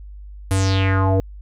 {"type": "tone with low-pass filter sweep", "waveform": "square", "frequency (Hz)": 96, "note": "G2", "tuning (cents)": -36, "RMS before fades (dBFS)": -17, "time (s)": [0.51, 1.2], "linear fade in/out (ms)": 0, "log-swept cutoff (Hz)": [11000, 500], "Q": 4.1, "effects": ["added 50 Hz sine -34 dBFS peak until 1.41 s"]}